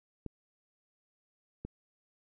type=clicks; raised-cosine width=3 ms; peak=-26 dBFS; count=2; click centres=0.263 / 1.65 s; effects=none